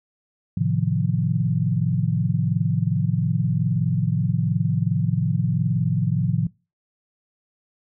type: chord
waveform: sine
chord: F dominant seventh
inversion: first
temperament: equal with one note detuned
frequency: 110 / 133.02 / 155.56 / 174.61 Hz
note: A2 / C3 / Eb3 / F3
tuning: 0 / +29 / 0 / 0 cents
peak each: -24 dBFS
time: 0.57-6.47 s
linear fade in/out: 5 ms
effects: noise-tail reverb RT60 0.3 s tail -24 dB re dry